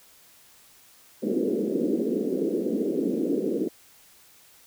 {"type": "band-pass noise", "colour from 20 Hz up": "white", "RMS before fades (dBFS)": -26, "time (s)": [1.22, 3.69], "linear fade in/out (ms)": 10, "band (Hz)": [200, 460], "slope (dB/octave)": 48, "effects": ["white hiss -55 dBFS RMS until 4.66 s"]}